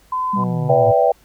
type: tone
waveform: sine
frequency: 1019 Hz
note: C6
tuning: 46 cents flat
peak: -18 dBFS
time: 0.12-0.44 s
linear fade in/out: 5 ms
type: linear sweep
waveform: sine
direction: down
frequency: 204.5 to 103.83 Hz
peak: -19 dBFS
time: 0.33-0.92 s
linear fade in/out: 10 ms
type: harmonic tone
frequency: 123.47 Hz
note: B2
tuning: in tune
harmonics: 1 / 2 / 3 / 4 / 5 / 6 / 7 / 8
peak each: -24 / -33 / -34 / -31 / -35 / -34 / -36 / -39 dBFS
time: 0.35-0.94 s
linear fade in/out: 50 ms
type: chord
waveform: sine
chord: E minor seventh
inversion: second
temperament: equal with one note detuned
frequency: 493.9 / 575.6 / 659.3 / 784 Hz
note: B4 / D5 / E5 / G5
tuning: 0 / -35 / 0 / 0 cents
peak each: -17 dBFS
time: 0.69-1.12 s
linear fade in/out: 5 ms
effects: added 51 Hz sine -54 dBFS peak until 1.24 s + pink hiss -54 dBFS RMS until 1.24 s